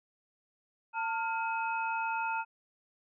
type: tone cluster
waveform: sine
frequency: 901 / 1402 / 2553 Hz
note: A5 / F6 / D#7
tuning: +41 / +6 / +44 cents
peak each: -32 / -36 / -39 dBFS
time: 0.93-2.45 s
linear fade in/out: 50 ms
effects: none